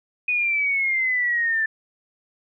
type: exponential sweep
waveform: sine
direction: down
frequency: 2489 to 1760 Hz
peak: -19 dBFS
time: 0.28-1.66 s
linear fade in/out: 5 ms
effects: none